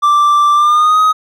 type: tone with pitch glide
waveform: triangle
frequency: 1174.7 to 1259 Hz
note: D6 to D#6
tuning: 0 to +20 cents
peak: -5 dBFS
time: 0.02-1.13 s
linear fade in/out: 20 ms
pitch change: +120 cents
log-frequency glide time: 0.54-1 s
effects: none